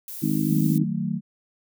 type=noise; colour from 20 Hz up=violet; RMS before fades=-36 dBFS; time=0.08-0.78 s; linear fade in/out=2 ms
type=harmonic tone; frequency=51.91 Hz; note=G#1; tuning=in tune; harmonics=3 / 4 / 5 / 6; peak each=-26 / -26 / -26 / -26 dBFS; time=0.22-0.84 s; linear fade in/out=10 ms
type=chord; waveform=sine; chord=D# diminished; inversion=none; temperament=just; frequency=155.56 / 186.68 / 224 Hz; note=D#3 / F#3 / A3; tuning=0 / +16 / +31 cents; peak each=-29 / -27 / -28 dBFS; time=0.47-1.21 s; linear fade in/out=50 ms
effects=none